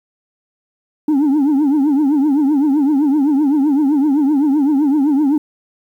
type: tone with vibrato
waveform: sine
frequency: 287.5 Hz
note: D4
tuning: 37 cents flat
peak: -8 dBFS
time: 1.08-5.38 s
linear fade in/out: 5 ms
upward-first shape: triangle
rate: 7.8 Hz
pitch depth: 170 cents each way
effects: tanh soft clip ceiling -10 dBFS + 8-bit